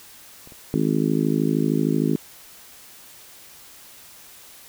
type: clicks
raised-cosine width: 2 ms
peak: -31 dBFS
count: 2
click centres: 0.474 / 0.522 s
type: harmonic tone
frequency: 53.1 Hz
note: G#1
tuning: 39 cents sharp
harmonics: 3 / 4 / 5 / 6 / 7 / 8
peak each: -24 / -25 / -23 / -26 / -28 / -31 dBFS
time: 0.74-2.16 s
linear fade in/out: 0 ms
effects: white hiss -46 dBFS RMS until 4.68 s